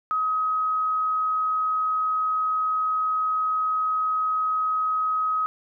sine tone, 1267 Hz, D#6, 31 cents sharp, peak -21 dBFS, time 0.11-5.46 s, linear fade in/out 0 ms, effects none

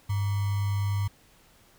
sine tone with sample-and-hold, 100.2 Hz, G2, 38 cents sharp, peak -24 dBFS, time 0.09-1.08 s, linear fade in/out 10 ms, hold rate 1050 Hz, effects pink hiss -59 dBFS RMS until 1.78 s

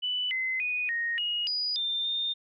sine tone with pitch steps, 2982 / 2051 / 2478 / 1865 / 2881 / 4919 / 3591 / 3630 Hz, F#7 / C7 / D#7 / A#6 / F#7 / D#8 / A7 / A#7, +13 / -35 / -8 / 0 / -47 / -21 / +35 / -47 cents, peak -27 dBFS, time 0.02-2.34 s, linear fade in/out 20 ms, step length 290 ms, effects none

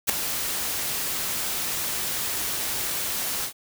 white noise with ADSR envelope, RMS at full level -18 dBFS, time 0.07-3.53 s, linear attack 26 ms, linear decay 4 ms, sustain -10 dB, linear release 92 ms, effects none

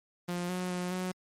sawtooth tone with pitch steps, 176.2 / 181.8 / 179.5 / 183.7 Hz, F3 / F#3 / F3 / F#3, +16 / -30 / +48 / -12 cents, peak -28 dBFS, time 0.28-1.12 s, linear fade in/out 10 ms, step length 210 ms, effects MP3 64 kbps

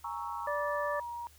sine chord, A# half-diminished seventh, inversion third, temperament equal, 830.6 / 932.3 / 1108.7 / 1318.5 Hz, G#5 / A#5 / C#6 / E6, 0 / 0 / 0 / 0 cents, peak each -44 / -38 / -40 / -44 dBFS, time 0.04-0.47 s, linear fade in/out 5 ms
sine tone with pitch glide, 964 to 948 Hz, B5 to A#5, -42 to +29 cents, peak -37 dBFS, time 0.47-1.27 s, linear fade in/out 0 ms, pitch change -29 cents, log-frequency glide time 0.92-1.08 s
harmonic tone, 584 Hz, D5, 10 cents flat, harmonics 1 / 2 / 3, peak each -33 / -36 / -38 dBFS, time 0.47-1 s, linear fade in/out 5 ms
effects added 75 Hz sine -59 dBFS peak until 1.38 s + white hiss -61 dBFS RMS until 1.38 s

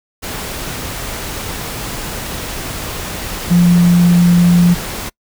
sine tone in noise, 174.61 Hz, F3, in tune, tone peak -6 dBFS, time 3.5-4.75 s, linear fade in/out 20 ms, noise pink, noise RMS -24 dBFS, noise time 0.22-5.1 s, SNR +15 dB, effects noise-tail reverb RT60 0.1 s tail -26 dB re dry

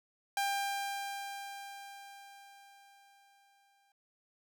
sawtooth tone with exponential decay, 796 Hz, G5, 26 cents sharp, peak -26 dBFS, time 0.37-3.92 s, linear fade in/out 2 ms, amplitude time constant 770 ms, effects none

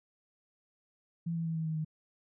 sine tone with pitch steps, 167.8 / 165.39 / 163.02 / 160.69 / 158.38 / 156.11 Hz, E3 / E3 / E3 / E3 / D#3 / D#3, +31 / +6 / -19 / -44 / +31 / +6 cents, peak -31 dBFS, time 1.26-1.848 s, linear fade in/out 10 ms, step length 98 ms, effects none

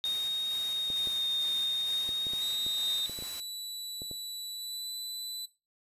sine tone with vibrato, 3701 Hz, A#7, 13 cents flat, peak -28 dBFS, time 0.04-3.06 s, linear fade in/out 0 ms, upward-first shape sine, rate 0.53 Hz, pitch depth 12 cents each way
white noise with tremolo, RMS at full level -44 dBFS, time 0.05-3.4 s, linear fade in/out 0 ms, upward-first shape square, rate 2.2 Hz, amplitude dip 25%
clicks, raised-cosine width 2 ms, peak -31 dBFS, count 11, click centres 0.902 / 1.073 / 2.091 / 2.268 / 2.335 / 2.665 / 3.096 / 3.189 / 3.224 / 4.019 / 4.113 s
sawtooth tone with pitch glide, 3951 to 3988 Hz, B7 to B7, 0 to +16 cents, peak -34 dBFS, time 2.41-5.46 s, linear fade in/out 10 ms, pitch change +16 cents, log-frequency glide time 4.52-4.92 s
effects noise-tail reverb RT60 0.3 s tail -18 dB re dry + resampled to 32000 Hz

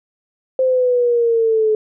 sine exponential sweep, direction down, 523.3 to 428.4 Hz, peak -12 dBFS, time 0.59-1.75 s, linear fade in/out 2 ms, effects none

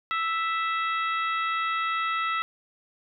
harmonic tone with a mistuned harmonic, 659.3 Hz, E5, in tune, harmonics 2 / 3 / 4 / 5 / 6, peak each -26 / -32 / -35 / -39 / -41 dBFS, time 0.11-2.42 s, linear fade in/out 0 ms, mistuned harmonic 6, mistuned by -70 cents, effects none

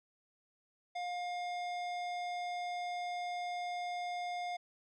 square tone with low-pass filter, 710 Hz, F5, 28 cents sharp, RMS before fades -39 dBFS, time 0.95-4.57 s, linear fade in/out 10 ms, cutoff 4500 Hz, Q 0.8, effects none

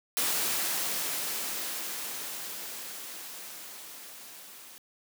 white noise with level ramp, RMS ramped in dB -28 to -49 dBFS, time 0.17-4.78 s, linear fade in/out 0 ms, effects high-pass 200 Hz 12 dB/octave

